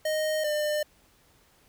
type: tone pair in turn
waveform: square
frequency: 620 / 601 Hz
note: D#5 / D5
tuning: -6 / +40 cents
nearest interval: minor second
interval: 54 cents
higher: first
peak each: -26 dBFS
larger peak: neither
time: 0.05-0.44 / 0.44-0.83 s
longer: neither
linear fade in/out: 5 ms
effects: pink hiss -62 dBFS RMS until 1.68 s